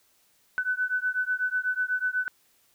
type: beating tone pair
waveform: sine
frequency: 1498 / 1506.1 Hz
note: F#6 / F#6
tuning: +21 / +30 cents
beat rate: 8.1 Hz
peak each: -28 dBFS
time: 0.58-2.28 s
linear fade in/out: 0 ms
effects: white hiss -65 dBFS RMS until 2.74 s